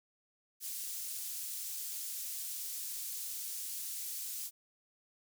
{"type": "high-pass noise", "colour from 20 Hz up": "pink", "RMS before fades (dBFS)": -41, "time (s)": [0.6, 4.51], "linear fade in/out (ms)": 50, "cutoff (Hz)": 7400, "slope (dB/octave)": 12, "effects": []}